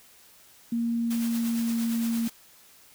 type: tone with pitch glide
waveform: sine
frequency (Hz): 233.1 to 230.6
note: A#3 to A#3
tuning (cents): 0 to -19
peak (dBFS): -24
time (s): 0.72-2.28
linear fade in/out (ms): 5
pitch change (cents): -19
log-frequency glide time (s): 0.88-1.88
type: noise with tremolo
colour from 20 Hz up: white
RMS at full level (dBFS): -38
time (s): 1.1-2.3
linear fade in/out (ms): 10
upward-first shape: sine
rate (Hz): 8.7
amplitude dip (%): 40
effects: white hiss -55 dBFS RMS until 2.94 s